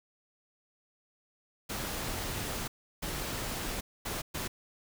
pink noise bursts at uneven times, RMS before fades -36 dBFS, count 4, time 1.69-2.68 / 3.02-3.81 / 4.05-4.22 / 4.34-4.48 s, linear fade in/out 10 ms, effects none

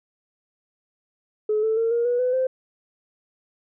sine tone with pitch steps, 427.1 / 441.1 / 455.6 / 470.6 / 486.1 / 502.1 / 518.6 Hz, G#4 / A4 / A#4 / A#4 / B4 / B4 / C5, +48 / +4 / -40 / +16 / -28 / +29 / -15 cents, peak -18 dBFS, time 1.49-2.47 s, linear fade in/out 5 ms, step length 140 ms, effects tanh soft clip ceiling -14 dBFS

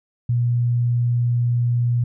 sine tone, 120.4 Hz, B2, 44 cents flat, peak -16 dBFS, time 0.29-2.04 s, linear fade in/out 5 ms, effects none

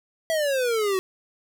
square exponential sweep, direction down, 659.3 to 370 Hz, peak -22 dBFS, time 0.3-0.99 s, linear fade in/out 0 ms, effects none

